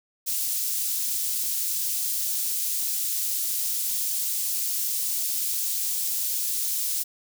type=high-pass noise; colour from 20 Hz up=white; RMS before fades=-27 dBFS; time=0.26-7.04 s; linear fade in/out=20 ms; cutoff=5500 Hz; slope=12 dB/octave; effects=none